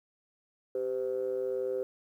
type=ring-modulated tone; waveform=triangle; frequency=60.6 Hz; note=B1; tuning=32 cents flat; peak=-24 dBFS; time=0.75-1.83 s; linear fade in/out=0 ms; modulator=451 Hz; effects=tanh soft clip ceiling -22 dBFS + 11-bit